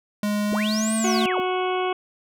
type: tone with pitch glide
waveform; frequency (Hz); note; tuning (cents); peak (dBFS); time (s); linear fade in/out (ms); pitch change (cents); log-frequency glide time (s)
square; 207.7 to 223.9; G#3 to A3; 0 to +30; -22; 0.23-1.26; 2; +130; 0.47-1.06
type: linear two-way sweep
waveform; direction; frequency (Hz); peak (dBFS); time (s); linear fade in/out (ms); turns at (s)
sine; up then down; 161.1 to 8920 to 161.1; -27; 0.52-1.4; 0; 0.94
type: harmonic tone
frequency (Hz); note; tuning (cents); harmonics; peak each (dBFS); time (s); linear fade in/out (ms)
368.3; F#4; -8; 1 / 2 / 3 / 4 / 6 / 7 / 8 / 9; -24 / -27 / -29 / -36 / -35 / -37 / -38 / -40; 1.04-1.93; 5
effects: none